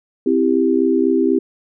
sine chord, C major, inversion none, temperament equal with one note detuned, 261.6 / 329.6 / 393.8 Hz, C4 / E4 / G4, 0 / 0 / +8 cents, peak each -17 dBFS, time 0.26-1.39 s, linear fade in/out 5 ms, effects none

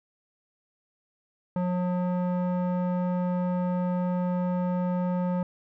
square tone with low-pass filter, 179.9 Hz, F#3, 48 cents flat, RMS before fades -27 dBFS, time 1.56-5.43 s, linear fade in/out 2 ms, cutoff 920 Hz, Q 1.3, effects none

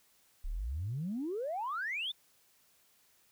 sine exponential sweep, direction up, 30.87 to 3663 Hz, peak -33 dBFS, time 0.44-2.12 s, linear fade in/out 10 ms, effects tanh soft clip ceiling -29 dBFS + white hiss -68 dBFS RMS until 3.31 s

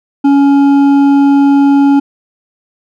sine tone with hard clipping, 280 Hz, C#4, 18 cents sharp, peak -6 dBFS, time 0.24-2 s, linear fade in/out 10 ms, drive 7 dB, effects none

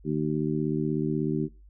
harmonic tone, 76.4 Hz, D#2, 31 cents flat, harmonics 2 / 3 / 4 / 5, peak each -29 / -30 / -30 / -31 dBFS, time 0.04-1.49 s, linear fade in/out 50 ms, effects noise-tail reverb RT60 0.3 s tail -23 dB re dry + added 50 Hz sine -49 dBFS peak until 1.69 s

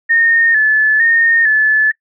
sine tone with vibrato, 1784 Hz, A6, 23 cents sharp, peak -8 dBFS, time 0.09-1.92 s, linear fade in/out 20 ms, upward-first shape square, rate 1.1 Hz, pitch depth 51 cents each way, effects noise-tail reverb RT60 0.1 s tail -24 dB re dry

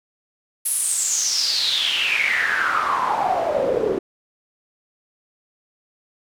pink noise with band-pass filter sweep, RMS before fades -21 dBFS, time 0.65-3.99 s, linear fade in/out 10 ms, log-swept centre 11000 to 380 Hz, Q 7.9, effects none

